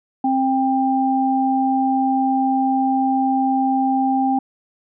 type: tone pair together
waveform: sine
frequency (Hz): 264.6 / 793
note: C4 / G5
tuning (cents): +20 / +20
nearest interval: octave + perfect fifth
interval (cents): 1900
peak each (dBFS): -18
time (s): 0.24-4.39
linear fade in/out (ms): 5
effects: none